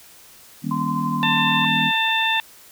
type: chord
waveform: sine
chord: Eb dominant seventh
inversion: none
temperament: equal with one note detuned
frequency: 155.56 / 196 / 237 / 277.2 Hz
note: Eb3 / G3 / Bb3 / Db4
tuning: 0 / 0 / +29 / 0 cents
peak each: -27 / -28 / -26 / -30 dBFS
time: 0.62-1.92 s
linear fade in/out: 50 ms
type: tone with tremolo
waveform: sine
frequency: 1035 Hz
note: C6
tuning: 19 cents flat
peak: -22 dBFS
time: 0.71-1.65 s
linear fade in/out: 2 ms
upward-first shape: triangle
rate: 12 Hz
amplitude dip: 40%
type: harmonic tone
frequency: 893 Hz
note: A5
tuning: 25 cents sharp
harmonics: 1 / 2 / 3 / 4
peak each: -23 / -23 / -23 / -23 dBFS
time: 1.23-2.4 s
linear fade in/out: 0 ms
effects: white hiss -47 dBFS RMS until 2.71 s